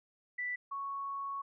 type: tone pair in turn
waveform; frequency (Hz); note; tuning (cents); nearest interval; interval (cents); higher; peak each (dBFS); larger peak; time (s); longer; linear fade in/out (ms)
sine; 1975.5 / 1108.7; B6 / C#6; 0 / 0; minor seventh; 1000; first; -34 / -36; first; 0.38-0.56 / 0.71-1.42; second; 10
effects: none